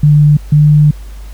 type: tone pair in turn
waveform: sine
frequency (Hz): 148.4 / 149.52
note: D3 / D3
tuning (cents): +18 / +31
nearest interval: unison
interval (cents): 13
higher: second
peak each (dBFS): -3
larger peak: neither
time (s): 0.03-0.37 / 0.52-0.91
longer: second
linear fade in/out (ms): 5
effects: added 50 Hz sine -25 dBFS peak until 1.33 s + pink hiss -42 dBFS RMS until 1.33 s